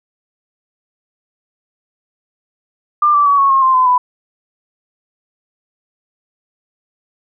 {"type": "tone with pitch steps", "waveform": "sine", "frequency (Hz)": [1194, 1163.4, 1133.5, 1104.4, 1076.1, 1048.5, 1021.6, 995.4], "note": ["D6", "D6", "C#6", "C#6", "C6", "C6", "C6", "B5"], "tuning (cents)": [28, -17, 38, -7, 48, 3, -42, 13], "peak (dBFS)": -8, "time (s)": [3.02, 3.98], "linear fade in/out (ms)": 5, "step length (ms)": 120, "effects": []}